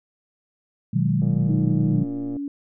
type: chord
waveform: sine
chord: G# minor seventh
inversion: first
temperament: equal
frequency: 123.47 / 155.56 / 185 / 207.7 Hz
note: B2 / D#3 / F#3 / G#3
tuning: 0 / 0 / 0 / 0 cents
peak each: -23 / -22 / -23 / -27 dBFS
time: 0.93-2.04 s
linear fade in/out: 10 ms
type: click train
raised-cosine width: 2 ms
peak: -25 dBFS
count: 134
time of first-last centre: 1.22-2.367 s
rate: 116 Hz
type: tone with pitch glide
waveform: sine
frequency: 310.8 to 283.4 Hz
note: D#4 to C#4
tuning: -2 to +38 cents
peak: -26 dBFS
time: 1.49-2.48 s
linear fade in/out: 2 ms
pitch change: -160 cents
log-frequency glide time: 1.92-2.02 s
effects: none